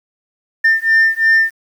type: beating tone pair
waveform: sine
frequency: 1797 / 1799.9 Hz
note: A6 / A6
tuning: +36 / +39 cents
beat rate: 2.9 Hz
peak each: -11 dBFS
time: 0.64-1.51 s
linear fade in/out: 10 ms
effects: tanh soft clip ceiling -6 dBFS + 7-bit